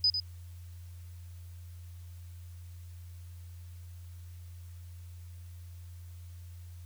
sine tone with echo, 4991 Hz, D#8, 5 cents sharp, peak -22 dBFS, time 0.04-0.1 s, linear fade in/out 2 ms, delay 100 ms, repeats 1, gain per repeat -7 dB, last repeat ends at 0.2 s, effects added 87 Hz sine -44 dBFS peak until 6.85 s + white hiss -63 dBFS RMS until 6.85 s

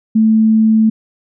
sine tone, 220 Hz, A3, in tune, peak -7 dBFS, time 0.15-0.9 s, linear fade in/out 10 ms, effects none

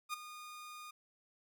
sawtooth tone with ADSR envelope, 1223 Hz, D#6, 30 cents flat, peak -31 dBFS, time 0.09-0.91 s, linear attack 45 ms, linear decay 11 ms, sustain -13 dB, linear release 8 ms, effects none

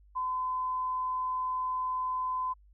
sine tone, 1019 Hz, C6, 46 cents flat, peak -29 dBFS, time 0.15-2.54 s, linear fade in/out 20 ms, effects added 50 Hz sine -56 dBFS peak until 2.73 s

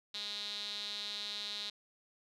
sawtooth tone with band-pass filter, 206.5 Hz, G#3, 10 cents flat, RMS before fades -41 dBFS, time 0.14-1.7 s, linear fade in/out 5 ms, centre 3900 Hz, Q 7.8, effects none

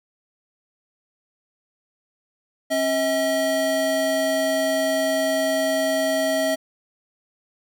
square tone pair together, 270 / 640 Hz, C#4 / D#5, -45 / +49 cents, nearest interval octave + minor third, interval 1494 cents, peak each -27 / -21 dBFS, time 2.7-6.56 s, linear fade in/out 20 ms, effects none

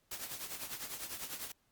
white noise with tremolo, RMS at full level -40 dBFS, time 0.11-1.52 s, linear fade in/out 5 ms, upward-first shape triangle, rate 10 Hz, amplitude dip 75%, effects pink hiss -75 dBFS RMS until 1.71 s + Opus 48 kbps

